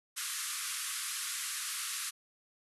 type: band-pass noise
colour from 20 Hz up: white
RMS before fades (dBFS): -38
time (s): 0.16-2.11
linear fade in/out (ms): 20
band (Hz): 1100 to 12000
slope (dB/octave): 96
effects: none